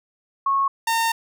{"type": "tone pair in turn", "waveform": ["sine", "sawtooth"], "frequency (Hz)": [1097, 912.6], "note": ["C#6", "A#5"], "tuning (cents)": [-18, -37], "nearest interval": "minor third", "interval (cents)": 319, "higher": "first", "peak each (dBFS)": [-17, -15], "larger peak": "second", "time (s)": [[0.46, 0.68], [0.87, 1.12]], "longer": "second", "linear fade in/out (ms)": 5, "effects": []}